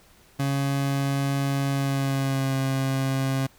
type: tone with pitch glide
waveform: 30% pulse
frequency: 138.59 to 134.18 Hz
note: C#3 to C3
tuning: 0 to +44 cents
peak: -20 dBFS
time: 0.39-3.47 s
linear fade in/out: 10 ms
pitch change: -56 cents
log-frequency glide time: 1.7-2.56 s
effects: pink hiss -56 dBFS RMS until 3.58 s